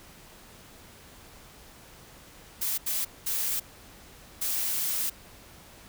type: noise bursts at uneven times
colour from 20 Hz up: blue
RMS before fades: -29 dBFS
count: 4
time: 2.61-2.78 / 2.86-3.05 / 3.26-3.6 / 4.41-5.1 s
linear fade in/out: 10 ms
effects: pink hiss -51 dBFS RMS until 5.88 s